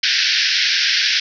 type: band-pass noise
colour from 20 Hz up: white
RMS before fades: -17 dBFS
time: 0.03-1.2 s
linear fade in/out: 5 ms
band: 1500 to 5600 Hz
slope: 96 dB/octave
effects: none

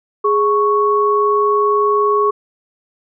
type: tone pair together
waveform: sine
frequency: 415.3 / 1108.7 Hz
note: G#4 / C#6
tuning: 0 / 0 cents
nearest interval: octave + perfect fourth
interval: 1700 cents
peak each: -14 dBFS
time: 0.24-2.31 s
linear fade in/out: 10 ms
effects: none

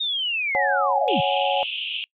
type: linear sweep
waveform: sine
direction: down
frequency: 3729 to 110 Hz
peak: -22 dBFS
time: 0-1.21 s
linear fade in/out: 10 ms
type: chord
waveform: sine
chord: C# suspended fourth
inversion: none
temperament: equal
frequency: 554.4 / 740 / 830.6 Hz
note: C#5 / F#5 / G#5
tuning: 0 / 0 / 0 cents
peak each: -24 dBFS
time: 0.55-1.63 s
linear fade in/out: 0 ms
type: band-pass noise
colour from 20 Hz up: pink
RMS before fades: -29 dBFS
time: 1.08-2.04 s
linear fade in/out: 0 ms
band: 2600 to 3300 Hz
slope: 96 dB/octave
effects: noise-tail reverb RT60 0.1 s tail -25 dB re dry

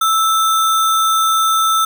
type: tone with sample-and-hold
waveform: sine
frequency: 1318.5 Hz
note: E6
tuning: in tune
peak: -11 dBFS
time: 0.01-1.85 s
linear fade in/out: 5 ms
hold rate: 4900 Hz
effects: none

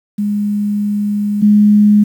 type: tone pair in turn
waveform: sine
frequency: 206.3 / 208.3 Hz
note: G#3 / G#3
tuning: -11 / +5 cents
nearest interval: unison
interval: 16 cents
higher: second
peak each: -13 / -5 dBFS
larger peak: second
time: 0.18-1.42 / 1.42-2.04 s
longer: first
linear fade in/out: 10 ms
effects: 7-bit

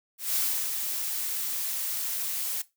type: noise with ADSR envelope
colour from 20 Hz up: blue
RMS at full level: -26 dBFS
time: 0.18-2.62 s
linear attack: 170 ms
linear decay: 340 ms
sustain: -5 dB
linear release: 7 ms
effects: noise-tail reverb RT60 0.2 s tail -17 dB re dry

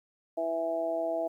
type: harmonic tone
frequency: 164.81 Hz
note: E3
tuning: in tune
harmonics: 2 / 3 / 4 / 5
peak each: -37 / -39 / -29 / -41 dBFS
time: 0.37-1.28 s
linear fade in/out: 10 ms
effects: 11-bit

